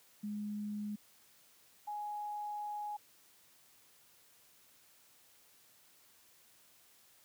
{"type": "tone pair in turn", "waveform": "sine", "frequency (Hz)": [208.4, 833.6], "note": ["G#3", "G#5"], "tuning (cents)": [6, 6], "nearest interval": "2 octaves", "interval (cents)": 2400, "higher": "second", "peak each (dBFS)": [-37, -38], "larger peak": "first", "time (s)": [[0.23, 0.96], [1.87, 2.97]], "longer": "second", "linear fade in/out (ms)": 10, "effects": ["white hiss -65 dBFS RMS until 7.24 s", "high-pass 60 Hz 12 dB/octave"]}